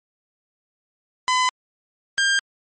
sawtooth tone pair in turn, 1011 / 1599 Hz, B5 / G6, +40 / +34 cents, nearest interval minor sixth, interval 794 cents, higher second, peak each -13 dBFS, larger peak neither, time 1.28-1.49 / 2.18-2.39 s, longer neither, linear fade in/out 0 ms, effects MP3 32 kbps

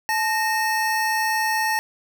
square tone pair together, 871.2 / 1846 Hz, A5 / A#6, -17 / -17 cents, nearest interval octave + minor second, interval 1300 cents, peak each -23 / -24 dBFS, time 0.09-1.79 s, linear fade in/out 0 ms, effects 8-bit

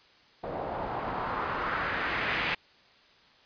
white noise with low-pass filter sweep, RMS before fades -32 dBFS, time 0.43-2.55 s, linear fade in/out 10 ms, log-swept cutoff 650 to 2400 Hz, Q 2, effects white hiss -59 dBFS RMS until 3.45 s + resampled to 11025 Hz

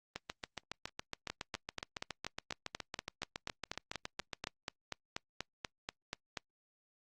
two click trains, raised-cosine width 0.2 ms, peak -21 / -20 dBFS, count 32 / 22, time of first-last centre 0.16-4.472 / 1.3-6.372 s, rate 7.19 / 4.14 Hz, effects noise-tail reverb RT60 0.1 s tail -25 dB re dry + Opus 24 kbps

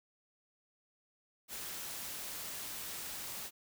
white noise, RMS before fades -43 dBFS, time 1.48-3.51 s, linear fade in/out 50 ms, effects none

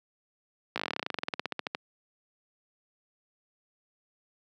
slowing click train, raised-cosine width 0.3 ms, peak -14 dBFS, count 25, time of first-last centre 0.76-1.749 s, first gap 17 ms, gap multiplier 1.07, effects high-pass 200 Hz 12 dB/octave

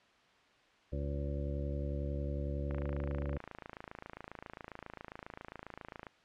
harmonic tone, 71 Hz, C#2, 42 cents sharp, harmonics 1 / 2 / 3 / 4 / 5 / 7 / 8, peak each -36 / -41 / -48 / -46 / -47 / -47 / -46 dBFS, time 0.92-3.38 s, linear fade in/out 10 ms
click train, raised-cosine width 0.5 ms, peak -29 dBFS, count 93, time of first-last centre 2.71-6.068 s, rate 27.4 Hz
effects white hiss -65 dBFS RMS until 6.24 s + low-pass 3000 Hz 12 dB/octave

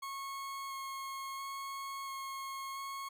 40% pulse tone with vibrato, 1090 Hz, C#6, 29 cents flat, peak -39 dBFS, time 0.02-3.09 s, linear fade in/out 10 ms, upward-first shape square, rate 0.73 Hz, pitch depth 8 cents each way, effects none

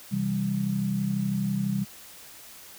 sine chord, C major, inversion none, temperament equal with one note detuned, 130.81 / 164.81 / 196.91 Hz, C3 / E3 / G3, 0 / 0 / +8 cents, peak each -31 / -32 / -26 dBFS, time 0.11-1.85 s, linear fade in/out 20 ms, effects white hiss -47 dBFS RMS until 2.78 s

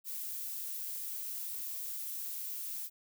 violet noise, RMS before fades -40 dBFS, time 0.04-2.9 s, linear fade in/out 50 ms, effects none

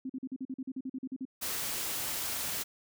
sine tone bursts, 261.6 Hz, C4, in tune, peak -34 dBFS, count 14, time 0.05-1.253 s, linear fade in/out 5 ms, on 46 ms, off 43 ms
white noise, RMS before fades -35 dBFS, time 1.41-2.64 s, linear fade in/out 20 ms
effects none

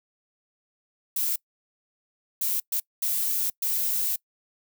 violet noise bursts at uneven times, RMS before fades -26 dBFS, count 5, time 1.16-1.36 / 2.41-2.6 / 2.72-2.8 / 3.02-3.5 / 3.62-4.16 s, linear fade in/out 5 ms, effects noise-tail reverb RT60 0.1 s tail -24 dB re dry

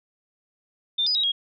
sine tone with pitch steps, 3592 / 4957 / 3819 / 3279 Hz, A7 / D#8 / A#7 / G#7, +35 / -7 / +41 / -23 cents, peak -20 dBFS, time 0.98-1.32 s, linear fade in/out 10 ms, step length 85 ms, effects none

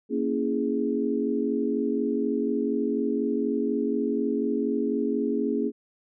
sine chord, A# half-diminished seventh, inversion none, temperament equal, 233.1 / 277.2 / 329.6 / 415.3 Hz, A#3 / C#4 / E4 / G#4, 0 / 0 / 0 / 0 cents, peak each -28 / -28 / -32 / -28 dBFS, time 0.09-5.72 s, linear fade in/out 50 ms, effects none

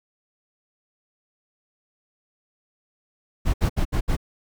brown noise bursts, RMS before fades -20 dBFS, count 5, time 3.45-4.167 s, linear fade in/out 20 ms, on 89 ms, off 68 ms, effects none

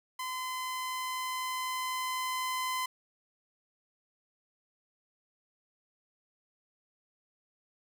sawtooth tone with level ramp, 1024 Hz, C6, 38 cents flat, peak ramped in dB -31 to -27 dBFS, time 0.19-2.86 s, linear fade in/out 5 ms, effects none

